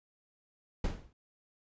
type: noise with exponential decay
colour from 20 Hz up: brown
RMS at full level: -28 dBFS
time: 0.84-1.13 s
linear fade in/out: 5 ms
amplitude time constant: 63 ms
effects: resampled to 16000 Hz